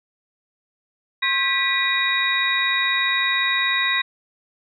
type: tone cluster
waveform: sine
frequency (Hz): 1068 / 1597 / 1960 / 2442 / 3794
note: C6 / G6 / B6 / D#7 / A#7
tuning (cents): +35 / +32 / -14 / -33 / +30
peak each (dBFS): -27 / -30 / -21 / -27 / -23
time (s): 1.22-4.02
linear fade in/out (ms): 10
effects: none